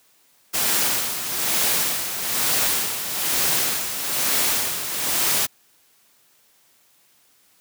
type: noise with tremolo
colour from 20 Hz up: white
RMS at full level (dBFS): -20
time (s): 0.53-5.47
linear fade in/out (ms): 20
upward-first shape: sine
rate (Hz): 1.1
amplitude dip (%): 60
effects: white hiss -59 dBFS RMS until 7.6 s + high-pass 100 Hz 12 dB/octave